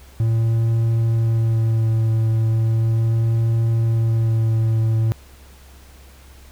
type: tone with vibrato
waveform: triangle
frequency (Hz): 113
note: A2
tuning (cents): +47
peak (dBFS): -13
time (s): 0.2-5.12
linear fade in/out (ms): 0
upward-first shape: sine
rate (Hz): 0.37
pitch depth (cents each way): 19
effects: added 67 Hz sine -43 dBFS peak until 6.51 s + pink hiss -49 dBFS RMS until 6.51 s